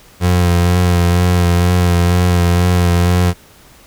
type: tone with vibrato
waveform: 30% pulse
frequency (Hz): 88.2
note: F2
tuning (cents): +18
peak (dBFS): -7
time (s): 0.2-3.34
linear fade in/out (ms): 50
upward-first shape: sine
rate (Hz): 2.1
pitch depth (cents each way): 28
effects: pink hiss -44 dBFS RMS until 3.86 s